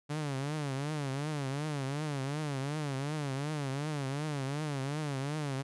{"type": "tone with vibrato", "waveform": "sawtooth", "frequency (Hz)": 143.4, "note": "D3", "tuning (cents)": -41, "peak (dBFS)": -29, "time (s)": [0.09, 5.63], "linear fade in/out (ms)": 20, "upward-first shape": "triangle", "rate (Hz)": 2.7, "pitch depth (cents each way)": 160, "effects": ["resampled to 24000 Hz"]}